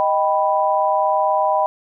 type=chord; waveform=sine; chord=Eb augmented; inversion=none; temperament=equal; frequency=622.3 / 784 / 987.8 Hz; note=Eb5 / G5 / B5; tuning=0 / 0 / 0 cents; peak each=-19 dBFS; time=0-1.66 s; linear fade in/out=0 ms; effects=none